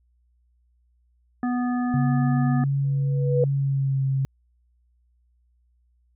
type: harmonic tone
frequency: 246.5 Hz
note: B3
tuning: 3 cents flat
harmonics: 1 / 3 / 5 / 7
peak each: -22 / -32 / -36 / -39 dBFS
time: 1.43-2.64 s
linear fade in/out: 2 ms
type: tone with pitch glide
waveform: sine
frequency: 138.8 to 134.69 Hz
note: C#3 to C#3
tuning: +3 to -49 cents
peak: -20 dBFS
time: 1.94-4.25 s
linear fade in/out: 0 ms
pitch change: -52 cents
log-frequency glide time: 3.53-4.02 s
type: tone with exponential growth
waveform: sine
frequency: 490 Hz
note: B4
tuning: 14 cents flat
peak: -16 dBFS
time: 2.84-3.44 s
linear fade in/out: 2 ms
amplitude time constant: 130 ms
effects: added 60 Hz sine -61 dBFS peak until 6.15 s